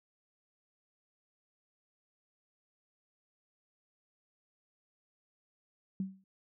sine tone with exponential decay, 191.4 Hz, G3, 41 cents flat, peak -29 dBFS, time 6-6.24 s, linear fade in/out 2 ms, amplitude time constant 51 ms, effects none

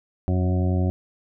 harmonic tone with a mistuned harmonic, 91.4 Hz, F#2, 21 cents flat, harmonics 1 / 2 / 3 / 4 / 6 / 7 / 8, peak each -20 / -26 / -30 / -32 / -36 / -37 / -38 dBFS, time 0.28-0.9 s, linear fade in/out 0 ms, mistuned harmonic 1, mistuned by -38 cents, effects none

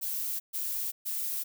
violet noise bursts, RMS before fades -33 dBFS, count 3, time 0.01-1.44 s, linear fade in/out 20 ms, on 390 ms, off 130 ms, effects none

